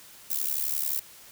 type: noise with amplitude modulation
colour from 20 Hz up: violet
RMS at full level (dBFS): -25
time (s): 0.3-1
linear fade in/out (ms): 10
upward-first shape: sine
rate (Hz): 71.4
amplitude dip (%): 90
effects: white hiss -50 dBFS RMS until 1.31 s